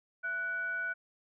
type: tone with frequency modulation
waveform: sine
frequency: 1480 Hz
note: F#6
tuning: in tune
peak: -32 dBFS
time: 0.23-0.94 s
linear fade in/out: 20 ms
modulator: 810 Hz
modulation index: 0.3
effects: none